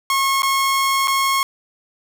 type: tone with dropouts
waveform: sawtooth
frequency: 1087 Hz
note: C#6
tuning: 34 cents flat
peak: -12 dBFS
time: 0.1-1.43 s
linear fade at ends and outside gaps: 1 ms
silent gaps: 0.421-0.431 / 1.074-1.08 s
effects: none